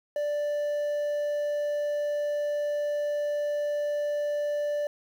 triangle tone with quantisation, 587.3 Hz, D5, in tune, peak -24 dBFS, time 0.16-4.87 s, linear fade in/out 2 ms, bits 9, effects none

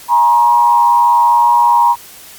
sine tone with frequency modulation, 952 Hz, A#5, 36 cents sharp, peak -6 dBFS, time 0.08-1.96 s, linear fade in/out 50 ms, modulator 105 Hz, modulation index 0.66, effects white hiss -36 dBFS RMS until 2.38 s + MP3 96 kbps

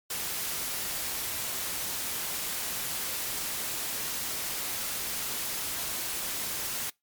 white noise, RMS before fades -33 dBFS, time 0.1-6.9 s, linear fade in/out 5 ms, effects noise-tail reverb RT60 0.2 s tail -25 dB re dry + MP3 96 kbps

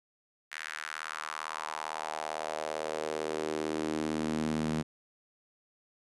sawtooth tone with high-pass filter sweep, 77.78 Hz, D#2, in tune, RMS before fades -35 dBFS, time 0.51-4.83 s, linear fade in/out 20 ms, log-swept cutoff 1800 to 190 Hz, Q 2.7, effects resampled to 24000 Hz

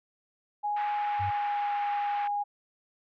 sine tone with pitch glide, 830 to 820 Hz, G#5 to G#5, -1 to -22 cents, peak -27 dBFS, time 0.63-2.44 s, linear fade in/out 20 ms, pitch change -21 cents, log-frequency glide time 0.91-1.72 s
pink band-pass noise, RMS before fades -42 dBFS, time 0.76-2.28 s, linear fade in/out 10 ms, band 1000 to 2500 Hz, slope 24 dB/octave
sine tone, 98 Hz, G2, in tune, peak -32 dBFS, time 1.19-1.31 s, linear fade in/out 20 ms
effects none

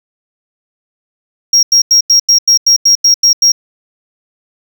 triangle tone bursts, 5600 Hz, F8, 4 cents sharp, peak -3 dBFS, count 11, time 1.53-3.52 s, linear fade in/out 5 ms, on 100 ms, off 89 ms, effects none

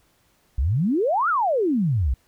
sine exponential two-way sweep, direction up then down, 56.7 to 1460 to 56.7 Hz, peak -18 dBFS, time 0.58-2.14 s, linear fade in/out 5 ms, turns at 1.29 s, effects pink hiss -63 dBFS RMS until 2.27 s

